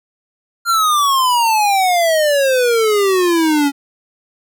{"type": "exponential sweep", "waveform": "square", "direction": "down", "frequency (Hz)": [1400, 277.2], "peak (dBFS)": -12, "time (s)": [0.65, 3.72], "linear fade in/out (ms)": 50, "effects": []}